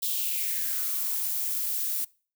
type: noise with high-pass filter sweep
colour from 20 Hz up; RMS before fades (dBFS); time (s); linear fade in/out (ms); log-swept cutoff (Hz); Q
violet; -29; 0.02-2.05; 10; 3700 to 280; 3.9
effects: noise-tail reverb RT60 0.4 s tail -24 dB re dry